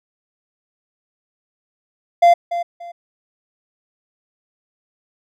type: tone with echo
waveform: triangle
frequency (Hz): 691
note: F5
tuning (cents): -19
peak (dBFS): -5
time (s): 2.22-2.34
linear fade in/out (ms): 10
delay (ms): 290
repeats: 2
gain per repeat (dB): -12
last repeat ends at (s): 2.92
effects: none